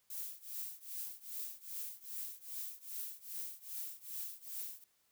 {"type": "noise with tremolo", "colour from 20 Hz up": "violet", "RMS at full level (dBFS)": -41, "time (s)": [0.1, 4.84], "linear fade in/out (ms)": 2, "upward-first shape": "triangle", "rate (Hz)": 2.5, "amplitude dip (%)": 95, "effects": ["white hiss -75 dBFS RMS until 5.11 s"]}